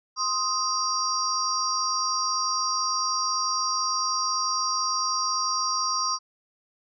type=tone cluster; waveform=sine; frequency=1053 / 1249 / 4714 / 5660 Hz; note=C6 / D#6 / D8 / F8; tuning=+11 / +6 / +6 / +22 cents; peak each=-29 dBFS; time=0.16-6.19 s; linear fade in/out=50 ms; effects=none